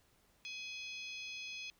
harmonic tone with a mistuned harmonic, 841 Hz, G#5, 22 cents sharp, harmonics 3 / 4 / 5 / 6 / 7, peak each -45 / -49 / -54 / -54 / -56 dBFS, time 0.45-1.7 s, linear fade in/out 0 ms, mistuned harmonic 7, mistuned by +87 cents, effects pink hiss -71 dBFS RMS until 1.79 s

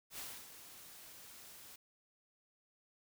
white noise with ADSR envelope, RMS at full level -45 dBFS, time 0.1-1.76 s, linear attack 83 ms, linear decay 270 ms, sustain -10 dB, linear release 5 ms, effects none

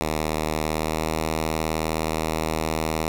5% pulse tone with pitch glide, 77.78 to 79.28 Hz, D#2 to D#2, 0 to +33 cents, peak -12 dBFS, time 0.01-3.08 s, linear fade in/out 0 ms, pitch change +33 cents, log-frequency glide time 0.65-1.08 s, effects none

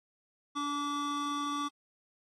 square tone pair together, 288.8 / 1155 Hz, D4 / D6, -29 / -29 cents, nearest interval 2 octaves, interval 2400 cents, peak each -37 / -34 dBFS, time 0.55-1.69 s, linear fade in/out 20 ms, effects low-pass 6000 Hz 12 dB/octave + AAC 48 kbps

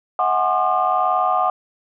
sine tone cluster, 638 / 735 / 817 / 1066 / 1207 Hz, D#5 / F#5 / G#5 / C6 / D6, +43 / -12 / -29 / +32 / +47 cents, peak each -26 / -18 / -26 / -24 / -20 dBFS, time 0.19-1.5 s, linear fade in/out 2 ms, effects tanh soft clip ceiling -6 dBFS

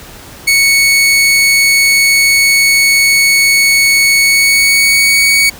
sawtooth tone with pitch glide, 2217 to 2239 Hz, C#7 to C#7, 0 to +17 cents, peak -3 dBFS, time 0.47-5.5 s, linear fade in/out 10 ms, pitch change +17 cents, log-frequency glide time 4.18-5.25 s, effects pink hiss -33 dBFS RMS until 5.59 s

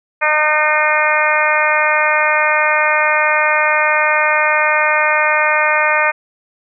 harmonic tone, 304.6 Hz, D#4, 37 cents flat, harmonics 2 / 3 / 4 / 5 / 6 / 7 / 8, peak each -19 / -19 / -19 / -19 / -19 / -19 / -19 dBFS, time 0.21-6.12 s, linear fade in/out 20 ms, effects none

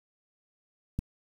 click, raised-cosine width 5 ms, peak -17 dBFS, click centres 0.99 s, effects 8-bit

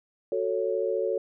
sine chord, F# minor, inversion none, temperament just, 370 / 444 / 555 Hz, F#4 / A4 / C#5, 0 / +16 / +2 cents, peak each -30 / -28 / -29 dBFS, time 0.32-1.18 s, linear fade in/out 2 ms, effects none

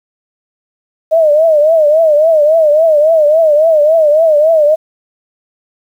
sine tone with vibrato, 622.3 Hz, D#5, in tune, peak -5 dBFS, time 1.11-4.76 s, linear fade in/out 20 ms, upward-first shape triangle, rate 3.6 Hz, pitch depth 130 cents each way, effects 7-bit

